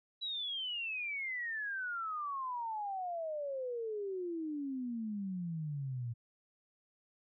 sine exponential sweep, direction down, 3951 to 114.5 Hz, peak -36 dBFS, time 0.21-6.14 s, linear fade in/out 20 ms, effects none

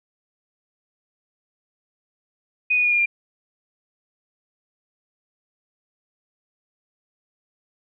sine tone with pitch steps, 2489 / 2465 / 2441 / 2417 / 2393 Hz, D#7 / D#7 / D#7 / D7 / D7, 0 / -17 / -34 / +49 / +32 cents, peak -16 dBFS, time 2.7-3.06 s, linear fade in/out 10 ms, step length 72 ms, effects none

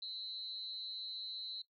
sine tone with amplitude modulation, 4047 Hz, B7, 42 cents sharp, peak -37 dBFS, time 0.02-1.62 s, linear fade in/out 5 ms, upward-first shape sine, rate 215 Hz, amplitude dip 95%, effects noise-tail reverb RT60 0.1 s tail -18 dB re dry

